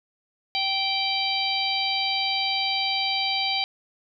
harmonic tone, 780 Hz, G5, 9 cents flat, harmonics 1 / 3 / 4 / 5 / 6, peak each -29 / -29 / -29 / -29 / -29 dBFS, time 0.55-3.64 s, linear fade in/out 0 ms, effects none

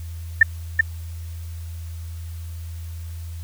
sine tone with echo, 1788 Hz, A6, 27 cents sharp, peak -6 dBFS, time 0.41-0.43 s, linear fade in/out 5 ms, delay 380 ms, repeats 1, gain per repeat -4 dB, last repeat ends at 0.81 s, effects added 83 Hz sine -30 dBFS peak until 3.43 s + white hiss -49 dBFS RMS until 3.43 s

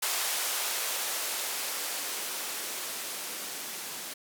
violet noise with band-pass filter sweep, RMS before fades -34 dBFS, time 0.02-4.14 s, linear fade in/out 10 ms, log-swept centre 640 to 210 Hz, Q 0.91, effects none

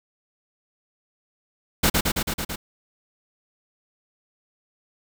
pink noise with echo, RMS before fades -18 dBFS, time 1.83-1.9 s, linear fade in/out 10 ms, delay 110 ms, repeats 6, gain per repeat -2 dB, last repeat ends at 2.56 s, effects none

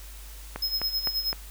click train, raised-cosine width 0.5 ms, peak -17 dBFS, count 4, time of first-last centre 0.56-1.329 s, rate 3.9 Hz
square tone with tremolo, 5140 Hz, E8, 45 cents flat, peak -24 dBFS, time 0.62-1.33 s, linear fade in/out 5 ms, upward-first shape sine, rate 9.4 Hz, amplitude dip 70%
effects added 50 Hz sine -41 dBFS peak until 1.5 s + white hiss -48 dBFS RMS until 1.5 s

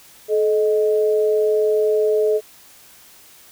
sine tone pair together, 430.3 / 622 Hz, A4 / D#5, -39 / -1 cents, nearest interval tritone, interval 638 cents, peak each -15 / -22 dBFS, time 0.28-2.41 s, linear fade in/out 50 ms, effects white hiss -47 dBFS RMS until 3.51 s

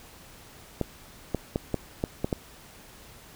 clicks, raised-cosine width 2 ms, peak -12 dBFS, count 7, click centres 0.813 / 1.347 / 1.559 / 1.743 / 2.039 / 2.245 / 2.328 s, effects pink hiss -50 dBFS RMS until 3.35 s

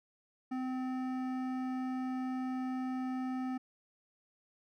sine tone with hard clipping, 257.3 Hz, C4, 29 cents flat, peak -36 dBFS, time 0.51-3.58 s, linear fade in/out 10 ms, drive 13 dB, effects none

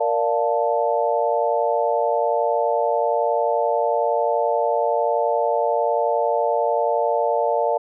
sine chord, Bb major seventh, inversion none, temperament equal, 466.2 / 587.3 / 698.5 / 880 Hz, Bb4 / D5 / F5 / A5, 0 / 0 / 0 / 0 cents, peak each -23 / -22 / -23 / -24 dBFS, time 0-7.78 s, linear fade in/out 10 ms, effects none

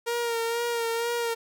sawtooth tone with vibrato, 466.6 Hz, A#4, 2 cents sharp, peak -22 dBFS, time 0.06-1.35 s, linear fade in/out 20 ms, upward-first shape sine, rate 2.1 Hz, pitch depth 32 cents each way, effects none

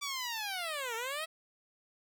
10% pulse linear two-way sweep, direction down then up, 1167 to 441.7 to 656 Hz, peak -27 dBFS, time 0.01-1.26 s, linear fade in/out 20 ms, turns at 0.95 s, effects none

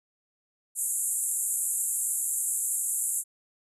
pink band-pass noise, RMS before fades -29 dBFS, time 0.75-3.24 s, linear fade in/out 50 ms, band 7200 to 12000 Hz, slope 96 dB/octave, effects none

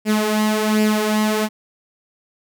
sawtooth tone with flanger, 214.2 Hz, A3, 46 cents flat, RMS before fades -18 dBFS, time 0.05-1.49 s, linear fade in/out 50 ms, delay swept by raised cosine 0.39 to 3.69 ms, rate 1.3 Hz, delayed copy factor +0.6, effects none

